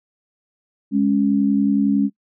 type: tone pair together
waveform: sine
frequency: 206.4 / 277.3 Hz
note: G#3 / C#4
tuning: -10 / +1 cents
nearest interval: perfect fourth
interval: 511 cents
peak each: -17 dBFS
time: 0.91-2.1 s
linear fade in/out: 50 ms
effects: noise-tail reverb RT60 0.1 s tail -22 dB re dry